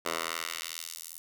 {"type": "tone with high-pass filter sweep", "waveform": "10% pulse", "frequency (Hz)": 82.41, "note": "E2", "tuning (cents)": 0, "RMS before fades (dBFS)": -37, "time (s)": [0.05, 1.19], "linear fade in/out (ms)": 10, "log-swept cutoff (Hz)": [620, 10000], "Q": 0.77, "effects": ["9-bit"]}